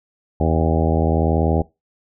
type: harmonic tone with a mistuned harmonic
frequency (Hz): 80.5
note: E2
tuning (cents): -41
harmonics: 1 / 2 / 3 / 4 / 5 / 6 / 7 / 8 / 9 / 10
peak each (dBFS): -19 / -22 / -24 / -25 / -26 / -27 / -27 / -28 / -29 / -29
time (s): 0.4-1.62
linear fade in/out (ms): 5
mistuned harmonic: 9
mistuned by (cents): +46
effects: noise-tail reverb RT60 0.2 s tail -19 dB re dry